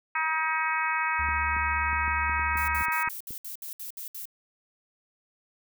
harmonic tone, 317.3 Hz, D#4, 34 cents sharp, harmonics 3 / 4 / 5 / 6 / 7 / 8, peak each -30 / -31 / -32 / -33 / -33 / -34 dBFS, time 0.15-3.09 s, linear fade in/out 5 ms
triangle tone with pitch glide, 73.42 to 72.95 Hz, D2 to D2, 0 to -11 cents, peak -31 dBFS, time 1.19-2.83 s, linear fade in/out 5 ms, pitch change -11 cents, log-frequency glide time 2.34-2.42 s
clicks, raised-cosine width 3 ms, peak -31 dBFS, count 11, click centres 1.288 / 1.566 / 1.93 / 2.079 / 2.296 / 2.395 / 2.556 / 2.808 / 2.884 / 3.076 / 3.307 s
violet noise bursts, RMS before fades -38 dBFS, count 10, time 2.57-4.255 s, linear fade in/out 2 ms, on 110 ms, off 65 ms
effects none

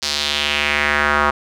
square tone with band-pass filter sweep, 73.42 Hz, D2, in tune, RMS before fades -18 dBFS, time 0.02-1.31 s, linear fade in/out 10 ms, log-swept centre 4900 to 1200 Hz, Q 2.5, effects none

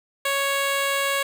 10% pulse tone, 554.4 Hz, C#5, in tune, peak -13 dBFS, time 0.25-1.23 s, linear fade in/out 5 ms, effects none

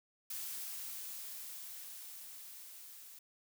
blue noise with level ramp, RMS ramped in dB -42 to -54 dBFS, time 0.3-3.19 s, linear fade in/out 5 ms, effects none

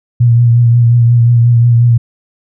sine tone with vibrato, 118.7 Hz, A#2, 32 cents sharp, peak -4 dBFS, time 0.2-1.98 s, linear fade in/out 10 ms, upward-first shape triangle, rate 5.6 Hz, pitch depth 38 cents each way, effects none

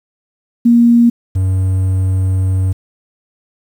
sine / triangle tone pair in turn, 236 / 93.88 Hz, A#3 / F#2, +22 / +26 cents, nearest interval octave + major third, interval 1596 cents, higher first, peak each -5 / -9 dBFS, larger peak first, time 0.65-1.1 / 1.35-2.73 s, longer second, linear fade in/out 10 ms, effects 7-bit

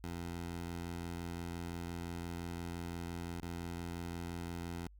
15% pulse tone with dropouts, 85.8 Hz, F2, 30 cents flat, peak -34 dBFS, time 0.04-4.87 s, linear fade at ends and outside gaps 0 ms, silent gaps 3.4-3.422 s, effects added 50 Hz sine -55 dBFS peak until 4.99 s

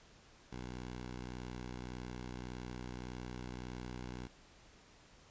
10% pulse tone, 61.74 Hz, B1, in tune, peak -35 dBFS, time 0.51-4.28 s, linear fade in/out 20 ms, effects pink hiss -62 dBFS RMS until 5.3 s + resampled to 16000 Hz

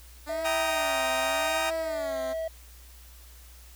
10% pulse tone with vibrato, 293.7 Hz, D4, in tune, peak -29 dBFS, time 0.26-2.34 s, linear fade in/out 20 ms, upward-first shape sine, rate 0.87 Hz, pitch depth 190 cents each way
triangle tone with pitch glide, 654 to 648 Hz, E5 to E5, -14 to -30 cents, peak -27 dBFS, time 0.29-2.48 s, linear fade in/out 5 ms, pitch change -16 cents, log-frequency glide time 1.01-2.04 s
20% pulse chord, Eb major, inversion first, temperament just, 777.8 / 933.4 / 1244.5 Hz, G5 / Bb5 / Eb6, -14 / +2 / 0 cents, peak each -27 dBFS, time 0.44-1.71 s, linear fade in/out 20 ms
effects added 60 Hz sine -48 dBFS peak until 3.75 s + white hiss -54 dBFS RMS until 3.75 s

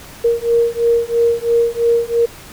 sine beating tone pair, 466.2 / 469.2 Hz, A#4 / A#4, 0 / +11 cents, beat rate 3 Hz, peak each -15 dBFS, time 0.24-2.26 s, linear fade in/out 10 ms, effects pink hiss -37 dBFS RMS until 2.52 s

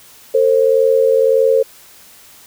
sine tone pair together, 450 / 531.7 Hz, A4 / C5, +39 / +28 cents, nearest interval minor third, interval 289 cents, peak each -12 dBFS, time 0.34-1.63 s, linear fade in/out 10 ms, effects white hiss -43 dBFS RMS until 2.46 s

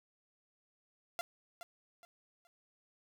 sawtooth tone with echo, 689 Hz, F5, 24 cents flat, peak -32 dBFS, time 1.19-1.21 s, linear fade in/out 0 ms, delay 420 ms, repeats 3, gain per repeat -10 dB, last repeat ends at 2.47 s, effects none

